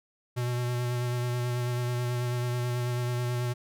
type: tone with vibrato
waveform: square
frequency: 122.4 Hz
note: B2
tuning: 15 cents flat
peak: -28 dBFS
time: 0.36-3.54 s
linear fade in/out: 20 ms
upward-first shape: sine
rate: 9.2 Hz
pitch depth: 19 cents each way
effects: none